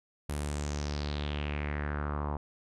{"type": "tone with low-pass filter sweep", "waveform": "sawtooth", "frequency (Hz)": 73.42, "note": "D2", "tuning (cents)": 0, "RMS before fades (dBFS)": -34, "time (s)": [0.29, 2.37], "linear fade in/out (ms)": 5, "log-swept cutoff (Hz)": [11000, 930], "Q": 3.7, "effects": []}